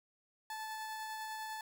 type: tone with tremolo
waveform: 30% pulse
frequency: 872 Hz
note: A5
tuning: 16 cents flat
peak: -37 dBFS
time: 0.5-1.61 s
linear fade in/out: 2 ms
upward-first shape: triangle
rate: 10 Hz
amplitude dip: 25%
effects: none